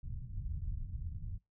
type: low-pass noise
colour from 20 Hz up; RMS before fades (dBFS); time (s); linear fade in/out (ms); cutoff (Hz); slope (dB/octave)
pink; -40; 0.03-1.38; 10; 120; 24
effects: noise-tail reverb RT60 0.2 s tail -24 dB re dry